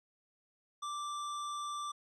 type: tone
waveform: square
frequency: 1174.7 Hz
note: D6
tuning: in tune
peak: -38 dBFS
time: 0.82-1.92 s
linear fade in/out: 10 ms
effects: resampled to 22050 Hz